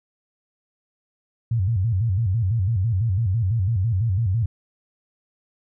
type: tone with vibrato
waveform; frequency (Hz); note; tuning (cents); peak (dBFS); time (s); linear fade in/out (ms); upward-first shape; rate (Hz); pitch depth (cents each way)
sine; 103.83; G#2; 0; -18; 1.51-4.46; 5; square; 6; 190
effects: none